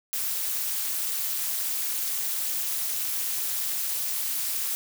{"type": "noise with amplitude modulation", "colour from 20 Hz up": "blue", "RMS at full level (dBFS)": -25, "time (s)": [0.13, 4.75], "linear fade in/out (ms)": 0, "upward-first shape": "sine", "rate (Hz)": 283, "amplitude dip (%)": 85, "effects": []}